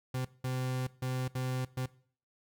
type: tone bursts at uneven times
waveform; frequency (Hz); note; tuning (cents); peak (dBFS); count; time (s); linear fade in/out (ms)
40% pulse; 128.4; C3; -32; -31; 5; 0.14-0.25 / 0.44-0.87 / 1.02-1.28 / 1.35-1.65 / 1.77-1.86; 5
effects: noise-tail reverb RT60 0.5 s tail -20 dB re dry